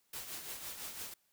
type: noise with tremolo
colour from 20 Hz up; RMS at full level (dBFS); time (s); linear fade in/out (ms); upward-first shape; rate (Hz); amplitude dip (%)
white; -42; 0.13-1.14; 5; triangle; 5.9; 60
effects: white hiss -75 dBFS RMS until 1.32 s